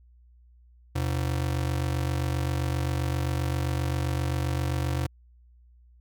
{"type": "ring-modulated tone", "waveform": "square", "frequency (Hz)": 103.83, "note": "G#2", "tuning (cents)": 0, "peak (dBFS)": -23, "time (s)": [0.95, 5.07], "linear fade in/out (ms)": 10, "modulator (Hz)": 23.8, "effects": ["added 60 Hz sine -53 dBFS peak until 6 s"]}